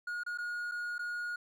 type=tone with dropouts; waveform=triangle; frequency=1439 Hz; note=F#6; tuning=49 cents flat; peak=-33 dBFS; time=0.07-1.36 s; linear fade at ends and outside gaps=5 ms; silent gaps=0.235-0.263 / 0.376-0.384 / 0.714-0.718 / 0.982-0.991 s; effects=none